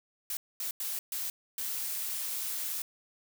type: noise bursts at uneven times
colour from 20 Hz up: blue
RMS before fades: -35 dBFS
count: 5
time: 0.3-0.37 / 0.6-0.71 / 0.8-0.99 / 1.12-1.3 / 1.58-2.82 s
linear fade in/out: 2 ms
effects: none